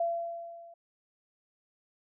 sine tone with level ramp, 679 Hz, F5, 49 cents flat, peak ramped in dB -25 to -49 dBFS, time 0-0.74 s, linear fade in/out 5 ms, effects none

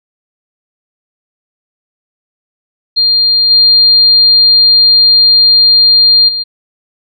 sine tone with level steps, 4200 Hz, C8, 6 cents sharp, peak -6 / -3 / -13 dBFS, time 2.96-6.44 s, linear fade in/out 20 ms, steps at 3.5 / 6.28 s, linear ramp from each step 10 ms, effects none

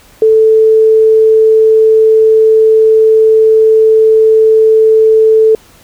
sine tone, 440 Hz, A4, in tune, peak -3 dBFS, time 0.22-5.55 s, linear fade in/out 2 ms, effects pink hiss -42 dBFS RMS until 5.83 s

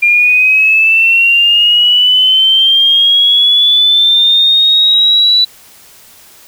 sine linear sweep, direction up, 2392 to 3964 Hz, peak -5 dBFS, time 0.02-5.45 s, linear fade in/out 10 ms, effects white hiss -40 dBFS RMS until 6.47 s

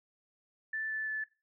sine tone with pitch steps, 1760 / 1749.9 / 1739.8 Hz, A6 / A6 / A6, 0 / -10 / -20 cents, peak -33 dBFS, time 0.73-1.24 s, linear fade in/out 5 ms, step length 170 ms, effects noise-tail reverb RT60 0.3 s tail -18 dB re dry

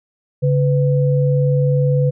sine tone pair together, 141 / 500.7 Hz, C#3 / B4, +30 / +24 cents, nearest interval octave + minor seventh, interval 2194 cents, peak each -13 / -19 dBFS, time 0.42-2.11 s, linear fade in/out 20 ms, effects none

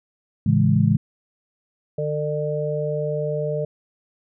sine chord, A major seventh, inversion none, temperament equal, 110 / 138.59 / 164.81 / 207.7 Hz, A2 / C#3 / E3 / G#3, 0 / 0 / 0 / 0 cents, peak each -20 dBFS, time 0.46-0.97 s, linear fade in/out 5 ms
harmonic tone, 150 Hz, D3, 37 cents sharp, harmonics 1 / 3 / 4, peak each -26 / -26 / -26 dBFS, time 1.98-3.65 s, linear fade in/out 5 ms
effects none

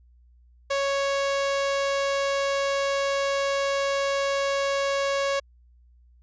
sawtooth tone, 554.4 Hz, C#5, in tune, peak -19 dBFS, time 0.7-5.4 s, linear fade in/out 10 ms, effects added 60 Hz sine -53 dBFS peak until 6.22 s + resampled to 16000 Hz

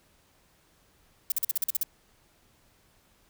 violet noise bursts, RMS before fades -26 dBFS, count 9, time 1.3-1.832 s, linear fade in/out 2 ms, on 20 ms, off 44 ms, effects pink hiss -64 dBFS RMS until 3.29 s

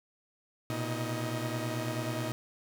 sawtooth tone cluster, 117.9 / 127.2 / 318.1 / 625 Hz, A#2 / C3 / D#4 / D#5, +20 / -48 / +38 / +8 cents, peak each -31 / -36 / -34 / -36 dBFS, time 0.7-2.32 s, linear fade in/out 0 ms, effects none

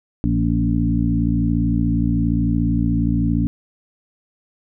harmonic tone with a mistuned harmonic, 57.2 Hz, A#1, 32 cents flat, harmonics 1 / 2 / 3 / 4 / 5, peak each -22 / -22 / -22 / -22 / -22 dBFS, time 0.24-3.47 s, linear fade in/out 0 ms, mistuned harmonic 4, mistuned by +29 cents, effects none

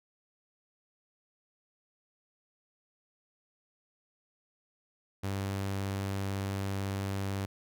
sawtooth tone, 98 Hz, G2, in tune, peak -28 dBFS, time 5.23-7.46 s, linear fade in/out 10 ms, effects none

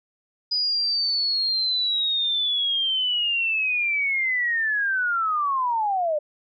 sine linear sweep, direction down, 4969 to 581 Hz, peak -20 dBFS, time 0.51-6.19 s, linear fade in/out 10 ms, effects MP3 96 kbps

